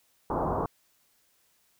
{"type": "low-pass noise", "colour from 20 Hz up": "white", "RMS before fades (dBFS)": -29, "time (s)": [0.3, 0.66], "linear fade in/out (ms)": 2, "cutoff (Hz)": 1100, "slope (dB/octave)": 48, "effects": ["white hiss -68 dBFS RMS until 1.79 s"]}